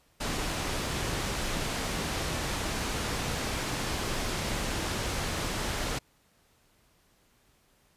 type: low-pass noise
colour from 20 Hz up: pink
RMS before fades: -32 dBFS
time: 0.2-5.99 s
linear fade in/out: 10 ms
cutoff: 8400 Hz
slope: 12 dB/octave
effects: pink hiss -66 dBFS RMS until 7.96 s + resampled to 32000 Hz